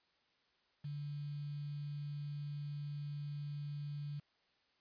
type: tone with quantisation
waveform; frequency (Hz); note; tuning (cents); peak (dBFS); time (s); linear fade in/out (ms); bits
sine; 145.5; D3; -16; -40; 0.84-4.2; 10; 10
effects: white hiss -75 dBFS RMS until 4.8 s + resampled to 11025 Hz